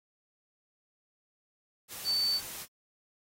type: tone in noise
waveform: sine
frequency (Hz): 4535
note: C#8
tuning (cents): +39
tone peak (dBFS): -26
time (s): 2.04-2.41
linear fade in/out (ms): 50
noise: white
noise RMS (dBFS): -42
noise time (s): 1.88-2.67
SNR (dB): +13
effects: AAC 48 kbps